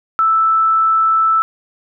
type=tone; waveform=sine; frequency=1318.5 Hz; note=E6; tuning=in tune; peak=-10 dBFS; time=0.19-1.42 s; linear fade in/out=0 ms; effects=none